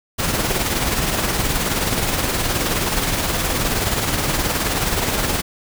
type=noise with tremolo; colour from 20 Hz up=pink; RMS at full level=-18 dBFS; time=0.18-5.42 s; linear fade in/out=20 ms; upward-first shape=triangle; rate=19 Hz; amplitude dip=50%; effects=none